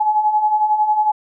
sine beating tone pair, 842 / 853 Hz, G#5 / G#5, +24 / +46 cents, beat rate 11 Hz, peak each -21 / -14 dBFS, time 0-1.12 s, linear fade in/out 10 ms, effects none

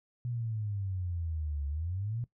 sine exponential two-way sweep, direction down then up, 123.47 to 70 to 123.47 Hz, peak -32 dBFS, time 0.25-2.24 s, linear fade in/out 0 ms, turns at 1.67 s, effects noise-tail reverb RT60 0.1 s tail -18 dB re dry

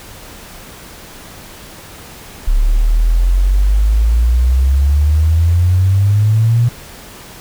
sine exponential sweep, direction up, 34.65 to 120.8 Hz, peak -8 dBFS, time 2.47-6.69 s, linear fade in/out 10 ms, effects pink hiss -35 dBFS RMS until 7.4 s

